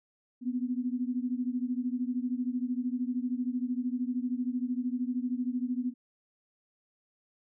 sine beating tone pair, 244.4 / 257.4 Hz, B3 / C4, -18 / -28 cents, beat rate 13 Hz, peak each -31 / -33 dBFS, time 0.41-5.94 s, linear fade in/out 50 ms, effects none

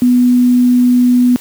sine tone, 246.9 Hz, B3, in tune, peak -6 dBFS, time 0.02-1.36 s, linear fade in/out 0 ms, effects white hiss -35 dBFS RMS until 1.4 s + high-pass 80 Hz 12 dB/octave

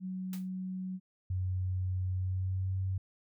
sine tone, 186.2 Hz, F#3, 11 cents sharp, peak -35 dBFS, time 0-1 s, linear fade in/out 50 ms
white noise with exponential decay, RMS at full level -44 dBFS, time 0.33-0.49 s, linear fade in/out 2 ms, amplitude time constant 33 ms
sine tone with pitch glide, 92.5 to 94.72 Hz, F#2 to F#2, 0 to +41 cents, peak -30 dBFS, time 1.3-2.98 s, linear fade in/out 5 ms, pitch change +41 cents, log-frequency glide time 2.14-2.76 s
effects none

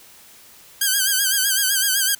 5% pulse tone with vibrato, 1573 Hz, G6, 6 cents sharp, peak -6 dBFS, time 0.81-2.15 s, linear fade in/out 5 ms, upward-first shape sine, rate 7.9 Hz, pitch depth 78 cents each way, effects white hiss -47 dBFS RMS until 2.19 s

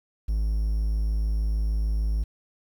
triangle tone, 53.3 Hz, G#1, 46 cents sharp, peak -20 dBFS, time 0.28-2.24 s, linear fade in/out 10 ms, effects 9-bit

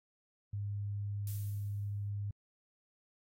sine tone, 101.8 Hz, G#2, 34 cents flat, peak -35 dBFS, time 0.53-2.31 s, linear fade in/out 5 ms
violet noise with exponential decay, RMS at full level -44 dBFS, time 1.27-2.1 s, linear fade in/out 2 ms, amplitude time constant 180 ms
effects AAC 48 kbps

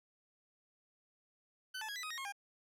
20% pulse tone with pitch steps, 1513 / 871 / 1654 / 1986 / 1255 / 1868 / 1079 / 804 Hz, F#6 / A5 / G#6 / B6 / D#6 / A#6 / C#6 / G5, +38 / -18 / -8 / +9 / +15 / +3 / -47 / +44 cents, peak -36 dBFS, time 1.74-2.324 s, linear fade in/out 10 ms, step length 73 ms, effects low-pass 12000 Hz 12 dB/octave + 13-bit

